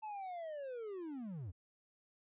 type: linear sweep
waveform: triangle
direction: down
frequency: 880 to 77.4 Hz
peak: -40 dBFS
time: 0.02-1.52 s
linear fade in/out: 20 ms
effects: resampled to 8000 Hz